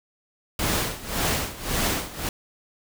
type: noise with tremolo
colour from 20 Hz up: pink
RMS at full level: -23 dBFS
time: 0.59-2.29 s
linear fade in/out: 2 ms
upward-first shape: sine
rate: 1.8 Hz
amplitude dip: 85%
effects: none